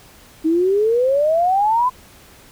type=exponential sweep; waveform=sine; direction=up; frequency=311.3 to 1030 Hz; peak=-13 dBFS; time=0.44-1.9 s; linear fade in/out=20 ms; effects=pink hiss -46 dBFS RMS until 2.51 s